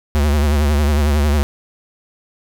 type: tone with vibrato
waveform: square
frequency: 73.42 Hz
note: D2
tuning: in tune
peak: -13 dBFS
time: 0.15-1.43 s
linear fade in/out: 0 ms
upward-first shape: triangle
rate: 11 Hz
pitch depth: 96 cents each way
effects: none